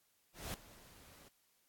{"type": "noise with ADSR envelope", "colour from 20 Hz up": "pink", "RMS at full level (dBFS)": -42, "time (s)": [0.33, 1.29], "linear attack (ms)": 210, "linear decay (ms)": 3, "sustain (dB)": -18, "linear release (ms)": 11, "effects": ["white hiss -75 dBFS RMS until 1.68 s", "AAC 64 kbps"]}